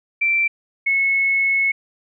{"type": "tone pair in turn", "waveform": "sine", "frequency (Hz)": [2345, 2192], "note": ["D7", "C#7"], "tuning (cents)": [-3, -20], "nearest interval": "minor second", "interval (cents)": 117, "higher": "first", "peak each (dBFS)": -15, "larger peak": "neither", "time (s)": [[0.21, 0.48], [0.86, 1.72]], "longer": "second", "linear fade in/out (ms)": 10, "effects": []}